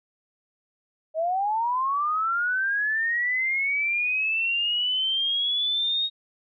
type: linear sweep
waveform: sine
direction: up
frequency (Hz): 619 to 3755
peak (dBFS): -22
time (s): 1.14-6.1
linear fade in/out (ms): 50
effects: none